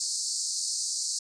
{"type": "band-pass noise", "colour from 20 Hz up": "pink", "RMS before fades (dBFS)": -31, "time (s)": [0, 1.19], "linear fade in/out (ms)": 5, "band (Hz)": [4300, 9200], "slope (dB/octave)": 96, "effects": ["resampled to 22050 Hz"]}